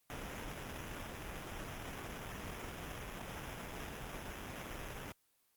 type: noise with sample-and-hold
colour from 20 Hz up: pink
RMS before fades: -44 dBFS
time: 0.1-5.12 s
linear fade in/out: 0 ms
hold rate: 4410 Hz
effects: white hiss -75 dBFS RMS until 5.56 s + Opus 24 kbps